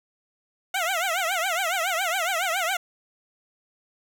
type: tone with vibrato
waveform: 15% pulse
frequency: 710 Hz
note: F5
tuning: 28 cents sharp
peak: -17 dBFS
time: 0.74-2.77 s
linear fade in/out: 5 ms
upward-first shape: triangle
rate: 7.2 Hz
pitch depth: 210 cents each way
effects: none